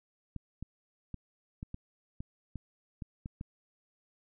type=clicks; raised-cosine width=5 ms; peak=-27 dBFS; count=10; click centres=0.363 / 0.626 / 1.143 / 1.629 / 1.744 / 2.205 / 2.557 / 3.022 / 3.259 / 3.411 s; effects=none